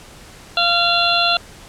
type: harmonic tone with a mistuned harmonic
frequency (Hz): 690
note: F5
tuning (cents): -21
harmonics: 1 / 2 / 4 / 5 / 6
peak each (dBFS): -20 / -20 / -20 / -20 / -20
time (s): 0.57-1.37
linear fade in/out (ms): 2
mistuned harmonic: 6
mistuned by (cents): -19
effects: pink hiss -41 dBFS RMS until 1.68 s + low-pass 10000 Hz 12 dB/octave